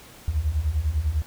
sine beating tone pair, 70 / 80 Hz, C#2 / D#2, +18 / +49 cents, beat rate 10 Hz, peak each -26 / -23 dBFS, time 0.28-1.22 s, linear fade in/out 0 ms, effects pink hiss -47 dBFS RMS until 1.26 s

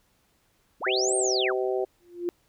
sine linear two-way sweep, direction up then down, 104.8 to 8920 to 581 Hz, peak -25 dBFS, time 0.8-1.54 s, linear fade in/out 50 ms, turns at 1.16 s
harmonic tone, 127.6 Hz, C3, 43 cents flat, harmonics 3 / 4 / 5 / 6, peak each -26 / -31 / -32 / -35 dBFS, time 0.86-1.85 s, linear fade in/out 10 ms
sine tone with exponential growth, 349.2 Hz, F4, in tune, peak -22 dBFS, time 2-2.29 s, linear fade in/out 0 ms, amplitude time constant 61 ms
effects pink hiss -67 dBFS RMS until 2.48 s

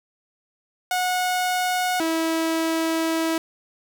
sawtooth tone pair in turn, 730 / 325.2 Hz, F#5 / E4, -24 / -23 cents, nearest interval octave + major second, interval 1399 cents, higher first, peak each -17 dBFS, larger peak neither, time 0.91-2 / 2-3.38 s, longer second, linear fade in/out 2 ms, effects none

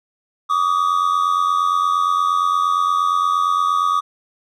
triangle tone pair together, 1149 / 1237.6 Hz, D6 / D#6, -38 / -10 cents, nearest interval minor second, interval 128 cents, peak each -16 dBFS, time 0.49-4.01 s, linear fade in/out 20 ms, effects none

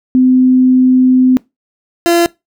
sine / 30% pulse tone pair in turn, 255.9 / 341.6 Hz, C4 / F4, -38 / -38 cents, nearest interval perfect fourth, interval 500 cents, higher second, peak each -5 dBFS, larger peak neither, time 0.15-1.37 / 2.06-2.26 s, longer first, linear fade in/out 0 ms, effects noise-tail reverb RT60 0.2 s tail -22 dB re dry

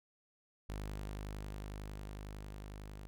sawtooth tone with level ramp, 51 Hz, G#1, 31 cents flat, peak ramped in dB -36 to -43 dBFS, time 0.69-3.07 s, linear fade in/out 0 ms, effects none

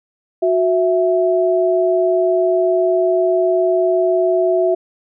sine tone pair together, 367 / 659.3 Hz, F#4 / E5, -14 / 0 cents, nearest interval minor seventh, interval 1014 cents, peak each -15 dBFS, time 0.42-4.75 s, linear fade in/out 10 ms, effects none

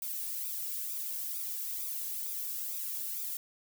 violet noise with flanger, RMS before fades -37 dBFS, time 0.02-3.37 s, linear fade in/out 2 ms, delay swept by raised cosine 0.82 to 1.82 ms, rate 2.2 Hz, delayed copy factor +0.75, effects none

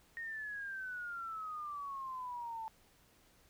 sine exponential sweep, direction down, 1864.7 to 880 Hz, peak -40 dBFS, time 0.17-2.68 s, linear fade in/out 0 ms, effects pink hiss -67 dBFS RMS until 3.49 s

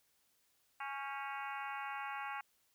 harmonic tone with a mistuned harmonic, 277.2 Hz, C#4, in tune, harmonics 3 / 4 / 5 / 6 / 7 / 8 / 9 / 10, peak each -44 / -46 / -48 / -50 / -51 / -52 / -53 / -54 dBFS, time 0.8-2.41 s, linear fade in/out 5 ms, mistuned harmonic 6, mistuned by -56 cents, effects white hiss -75 dBFS RMS until 2.74 s

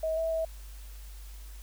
sine tone with pitch steps, 638 / 652 / 648 Hz, D#5 / E5 / E5, +43 / -19 / -30 cents, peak -27 dBFS, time 0.03-0.45 s, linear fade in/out 5 ms, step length 140 ms, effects added 50 Hz sine -42 dBFS peak until 1.62 s + white hiss -55 dBFS RMS until 1.62 s

